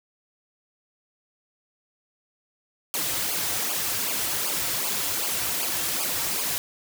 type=noise with flanger; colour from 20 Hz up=white; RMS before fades=-27 dBFS; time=2.94-6.58 s; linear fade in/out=0 ms; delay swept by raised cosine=0.52 to 4.92 ms; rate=2.6 Hz; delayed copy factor=-0.85; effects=none